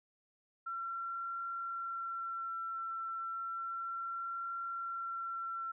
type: tone with vibrato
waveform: sine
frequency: 1356 Hz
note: E6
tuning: 49 cents sharp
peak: -37 dBFS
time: 0.66-5.72 s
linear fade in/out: 10 ms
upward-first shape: triangle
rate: 0.32 Hz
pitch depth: 16 cents each way
effects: none